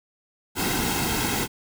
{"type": "noise with comb filter", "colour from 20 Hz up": "pink", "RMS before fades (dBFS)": -25, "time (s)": [0.55, 1.48], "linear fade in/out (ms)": 50, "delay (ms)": 1.7, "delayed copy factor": -0.65, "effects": []}